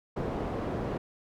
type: low-pass noise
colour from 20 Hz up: white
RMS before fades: -33 dBFS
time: 0.16-0.98 s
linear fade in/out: 10 ms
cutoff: 530 Hz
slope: 12 dB/octave
effects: none